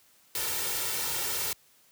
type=noise with comb filter; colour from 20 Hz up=white; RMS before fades=-31 dBFS; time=0.35-1.53 s; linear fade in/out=2 ms; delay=2.2 ms; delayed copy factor=+0.6; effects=white hiss -62 dBFS RMS until 1.91 s + high-pass 60 Hz 12 dB/octave